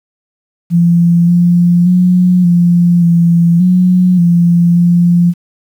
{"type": "tone with pitch steps", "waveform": "sine", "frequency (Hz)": [171.2, 174.3, 180.4, 173.7, 169.9, 181.6, 172.1, 173.6], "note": ["F3", "F3", "F#3", "F3", "F3", "F#3", "F3", "F3"], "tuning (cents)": [-34, -3, -44, -9, -47, -32, -25, -10], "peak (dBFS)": -5, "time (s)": [0.7, 5.34], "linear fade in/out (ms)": 50, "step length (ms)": 580, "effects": ["7-bit"]}